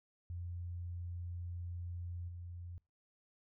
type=tone with level steps; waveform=sine; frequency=87.31 Hz; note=F2; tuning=in tune; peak=-40 / -44 dBFS; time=0.3-2.78 s; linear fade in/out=0 ms; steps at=2.28 s; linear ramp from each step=10 ms; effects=noise-tail reverb RT60 0.3 s tail -26 dB re dry